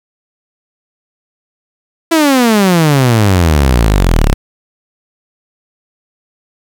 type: exponential sweep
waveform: sawtooth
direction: down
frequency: 337.5 to 32.94 Hz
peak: -3 dBFS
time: 2.11-4.34 s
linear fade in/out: 10 ms
effects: 7-bit